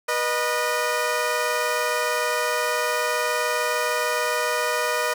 15% pulse tone pair together, 486.9 / 613.5 Hz, B4 / D#5, -25 / -25 cents, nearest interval major third, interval 400 cents, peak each -18 dBFS, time 0.08-5.14 s, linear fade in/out 10 ms, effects none

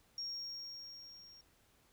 triangle tone with level ramp, 5570 Hz, F8, 5 cents flat, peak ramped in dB -35 to -55 dBFS, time 0.18-1.41 s, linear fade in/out 2 ms, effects tanh soft clip ceiling -37 dBFS + pink hiss -70 dBFS RMS until 1.92 s

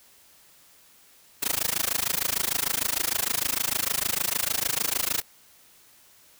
white noise with amplitude modulation, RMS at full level -23 dBFS, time 1.42-5.22 s, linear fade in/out 10 ms, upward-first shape sine, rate 26.6 Hz, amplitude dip 100%, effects white hiss -56 dBFS RMS until 6.39 s

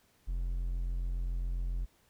triangle tone, 43.65 Hz, F1, in tune, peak -29 dBFS, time 0.27-1.86 s, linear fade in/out 20 ms, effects pink hiss -68 dBFS RMS until 2.09 s

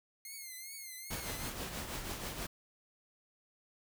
5% pulse tone with vibrato, 2124 Hz, C7, 25 cents sharp, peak -35 dBFS, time 0.25-1.5 s, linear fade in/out 2 ms, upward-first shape triangle, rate 2.5 Hz, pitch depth 100 cents each way
pink noise with tremolo, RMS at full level -39 dBFS, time 1.1-2.47 s, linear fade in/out 10 ms, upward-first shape triangle, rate 6.2 Hz, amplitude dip 55%
effects none

